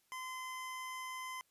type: tone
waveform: 25% pulse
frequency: 1029 Hz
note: C6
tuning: 29 cents flat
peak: -38 dBFS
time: 0.12-1.41 s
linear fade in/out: 0 ms
effects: white hiss -75 dBFS RMS until 1.5 s + resampled to 32000 Hz